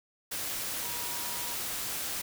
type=tone in noise; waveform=sine; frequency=960 Hz; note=B5; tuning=49 cents flat; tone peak=-45 dBFS; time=0.82-1.54 s; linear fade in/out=10 ms; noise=white; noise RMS=-35 dBFS; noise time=0.31-2.22 s; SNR=-13 dB; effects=none